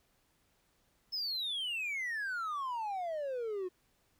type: exponential sweep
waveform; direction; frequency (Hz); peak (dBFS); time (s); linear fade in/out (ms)
triangle; down; 5274 to 355.3; -32; 1.12-3.69; 20
effects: tanh soft clip ceiling -28 dBFS + pink hiss -73 dBFS RMS until 4.19 s